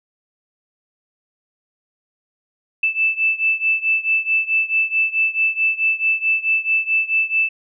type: beating tone pair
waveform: sine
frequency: 2637 / 2641.6 Hz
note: E7 / E7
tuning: 0 / +3 cents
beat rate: 4.6 Hz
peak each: -18 / -20 dBFS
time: 2.83-7.49 s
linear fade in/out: 5 ms
effects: none